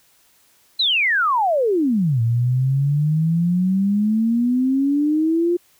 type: exponential two-way sweep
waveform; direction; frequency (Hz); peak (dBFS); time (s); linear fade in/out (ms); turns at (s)
sine; down then up; 4166 to 113.4 to 353.8; -15; 0.79-5.57; 10; 2.21
effects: white hiss -57 dBFS RMS until 5.79 s